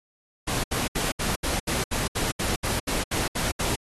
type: noise bursts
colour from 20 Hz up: pink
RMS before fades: -27 dBFS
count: 14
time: 0.47-3.76 s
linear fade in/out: 10 ms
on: 170 ms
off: 70 ms
effects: AAC 32 kbps